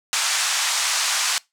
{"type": "band-pass noise", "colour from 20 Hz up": "white", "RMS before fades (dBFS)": -22, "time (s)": [0.13, 1.38], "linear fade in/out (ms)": 0, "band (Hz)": [820, 8100], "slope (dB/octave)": 24, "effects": ["noise-tail reverb RT60 0.2 s tail -23 dB re dry"]}